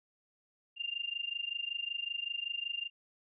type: tone with amplitude modulation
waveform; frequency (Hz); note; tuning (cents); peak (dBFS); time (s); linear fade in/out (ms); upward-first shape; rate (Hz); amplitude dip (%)
sine; 2797; F7; +2; -31; 0.76-2.9; 50; sine; 25.3; 90
effects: none